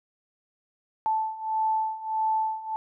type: beating tone pair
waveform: sine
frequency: 876 / 877.6 Hz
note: A5 / A5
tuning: -8 / -5 cents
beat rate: 1.6 Hz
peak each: -29 / -26 dBFS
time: 1.06-2.76 s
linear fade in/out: 0 ms
effects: none